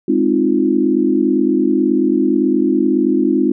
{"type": "chord", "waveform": "sine", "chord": "F minor seventh", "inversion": "first", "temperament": "equal", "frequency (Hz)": [207.7, 261.6, 311.1, 349.2], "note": ["Ab3", "C4", "Eb4", "F4"], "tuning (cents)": [0, 0, 0, 0], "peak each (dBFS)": [-20, -16, -16, -17], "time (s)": [0.08, 3.52], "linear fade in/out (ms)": 5, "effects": []}